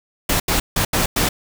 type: noise bursts at uneven times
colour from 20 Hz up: pink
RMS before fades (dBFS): -18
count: 5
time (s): 0.29-0.4 / 0.48-0.6 / 0.76-0.85 / 0.93-1.06 / 1.16-1.29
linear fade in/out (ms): 5
effects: none